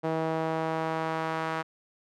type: tone with band-pass filter sweep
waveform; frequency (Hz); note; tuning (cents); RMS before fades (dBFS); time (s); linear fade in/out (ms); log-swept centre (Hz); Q
sawtooth; 160.7; E3; -44; -30; 0.03-1.63; 20; 600 to 1200; 1.2
effects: none